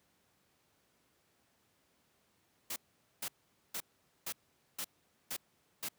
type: noise bursts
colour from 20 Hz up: white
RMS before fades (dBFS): -39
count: 7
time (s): 2.7-5.887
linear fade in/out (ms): 5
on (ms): 61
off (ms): 460
effects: pink hiss -73 dBFS RMS until 5.98 s + high-pass 100 Hz 12 dB/octave